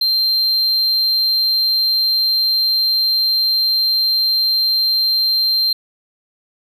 triangle tone, 4156 Hz, C8, 12 cents flat, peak -12 dBFS, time 0.01-5.73 s, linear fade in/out 5 ms, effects none

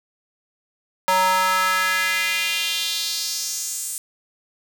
square tone with high-pass filter sweep, 186.1 Hz, F#3, 10 cents sharp, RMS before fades -22 dBFS, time 1.08-3.98 s, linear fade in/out 0 ms, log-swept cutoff 820 to 8700 Hz, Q 2.6, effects none

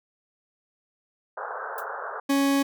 white band-pass noise, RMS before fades -34 dBFS, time 1.37-2.2 s, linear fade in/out 5 ms, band 420 to 1600 Hz, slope 96 dB/octave
violet noise with exponential decay, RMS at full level -33 dBFS, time 1.78-1.86 s, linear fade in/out 2 ms, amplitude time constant 16 ms
40% pulse tone, 277.2 Hz, C#4, in tune, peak -19 dBFS, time 2.29-2.63 s, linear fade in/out 10 ms
effects none

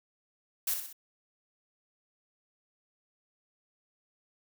blue noise with echo, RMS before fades -30 dBFS, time 0.67-0.74 s, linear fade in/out 5 ms, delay 63 ms, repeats 3, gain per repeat -6 dB, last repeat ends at 0.929 s, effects none

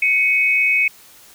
sine tone pair together, 2218 / 2528 Hz, C#7 / D#7, 0 / +27 cents, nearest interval major second, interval 227 cents, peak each -16 dBFS, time 0.02-0.88 s, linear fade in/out 5 ms, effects white hiss -46 dBFS RMS until 1.34 s

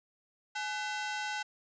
sawtooth ring-modulated tone, 1174.7 Hz, D6, in tune, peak -27 dBFS, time 0.55-1.43 s, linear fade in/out 10 ms, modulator 331 Hz, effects resampled to 16000 Hz

